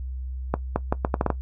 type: accelerating click train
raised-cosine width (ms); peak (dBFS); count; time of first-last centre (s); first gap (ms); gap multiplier
1; -7; 8; 0.54-1.303; 220; 0.75
effects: noise-tail reverb RT60 0.1 s tail -17 dB re dry + added 64 Hz sine -29 dBFS peak until 1.41 s